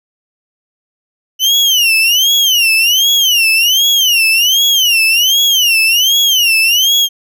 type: tone with vibrato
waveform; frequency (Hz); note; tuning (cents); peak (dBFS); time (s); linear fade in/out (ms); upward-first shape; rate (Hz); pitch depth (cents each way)
35% pulse; 2960; F#7; 0; -6; 1.39-7.09; 50; sine; 1.3; 210
effects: none